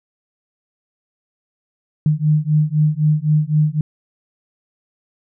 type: beating tone pair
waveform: sine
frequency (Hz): 150.5 / 154.4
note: D3 / D#3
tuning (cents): +43 / -13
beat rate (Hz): 3.9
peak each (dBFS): -16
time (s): 2.06-3.81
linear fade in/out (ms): 2
effects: none